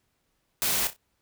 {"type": "noise with echo", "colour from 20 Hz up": "white", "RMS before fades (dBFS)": -26, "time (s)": [0.62, 0.87], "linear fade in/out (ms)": 0, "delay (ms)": 31, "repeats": 3, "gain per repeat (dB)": -11, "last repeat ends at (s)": 0.963, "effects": ["pink hiss -74 dBFS RMS until 1.21 s"]}